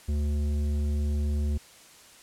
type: tone with tanh clipping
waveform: triangle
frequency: 73.42 Hz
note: D2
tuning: in tune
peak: -26 dBFS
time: 0.08-1.58 s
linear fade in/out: 10 ms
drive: 15 dB
effects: white hiss -52 dBFS RMS until 2.22 s + low-pass 10000 Hz 12 dB/octave